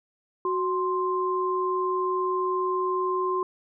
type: tone pair together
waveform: sine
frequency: 370 / 1047.6 Hz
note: F#4 / C6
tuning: 0 / +2 cents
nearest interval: octave + tritone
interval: 1802 cents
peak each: -26 dBFS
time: 0.45-3.43 s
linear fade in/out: 2 ms
effects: none